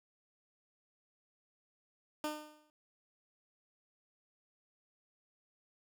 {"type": "tone with exponential decay", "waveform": "15% pulse", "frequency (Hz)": 303, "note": "D#4", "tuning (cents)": -46, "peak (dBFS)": -27, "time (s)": [2.24, 2.7], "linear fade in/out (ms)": 1, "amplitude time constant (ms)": 100, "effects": []}